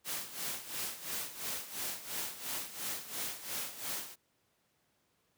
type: noise with tremolo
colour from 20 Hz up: white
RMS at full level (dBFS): -37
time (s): 0.04-4.16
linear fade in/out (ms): 50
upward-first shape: sine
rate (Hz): 2.9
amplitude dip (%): 75
effects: pink hiss -75 dBFS RMS until 5.37 s + high-pass 100 Hz 12 dB/octave